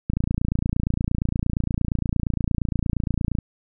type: click train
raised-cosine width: 5 ms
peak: -10 dBFS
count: 95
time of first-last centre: 0.1-3.387 s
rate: 28.6 Hz
effects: none